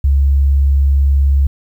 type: tone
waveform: sine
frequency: 69.3 Hz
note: C#2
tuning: in tune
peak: -8 dBFS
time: 0.04-1.47 s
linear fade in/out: 5 ms
effects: 8-bit